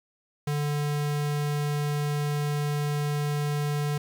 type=tone; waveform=square; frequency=146.83 Hz; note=D3; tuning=in tune; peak=-26 dBFS; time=0.47-3.98 s; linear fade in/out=5 ms; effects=9-bit